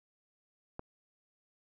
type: click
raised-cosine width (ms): 1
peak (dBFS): -26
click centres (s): 0.794
effects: none